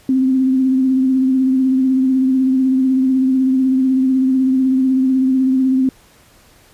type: tone with vibrato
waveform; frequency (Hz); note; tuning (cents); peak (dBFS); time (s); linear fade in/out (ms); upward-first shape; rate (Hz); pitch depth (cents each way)
sine; 261.6; C4; 0; -11; 0.09-5.89; 2; triangle; 16; 34
effects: pink hiss -49 dBFS RMS until 6.73 s + resampled to 32000 Hz